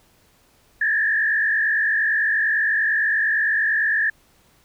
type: tone with frequency modulation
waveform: sine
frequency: 1737 Hz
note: A6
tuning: 23 cents flat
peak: -17 dBFS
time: 0.81-4.1 s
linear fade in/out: 5 ms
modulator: 48.8 Hz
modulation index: 1.6
effects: pink hiss -58 dBFS RMS until 4.64 s